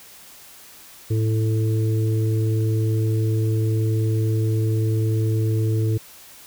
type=harmonic tone; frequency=109.9 Hz; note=A2; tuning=2 cents flat; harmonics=1 / 3 / 4; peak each=-18 / -28 / -30 dBFS; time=1.1-5.98 s; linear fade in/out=10 ms; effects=white hiss -45 dBFS RMS until 6.46 s